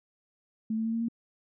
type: tone with pitch steps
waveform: sine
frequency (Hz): 220 / 222.9 / 225.9 / 228.9 / 232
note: A3 / A3 / A3 / A#3 / A#3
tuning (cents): 0 / +23 / +46 / -31 / -8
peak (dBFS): -27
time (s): 0.7-1.085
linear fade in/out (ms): 5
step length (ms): 77
effects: none